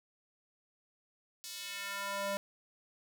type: tone with high-pass filter sweep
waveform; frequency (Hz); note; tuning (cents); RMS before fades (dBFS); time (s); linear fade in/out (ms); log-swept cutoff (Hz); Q
square; 199.2; G3; +28; -39; 1.44-2.37; 0; 5100 to 460; 1.3
effects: none